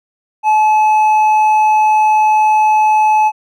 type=tone with hard clipping; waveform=sine; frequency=859 Hz; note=A5; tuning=42 cents flat; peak=-9 dBFS; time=0.43-3.32 s; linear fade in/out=50 ms; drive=4 dB; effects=none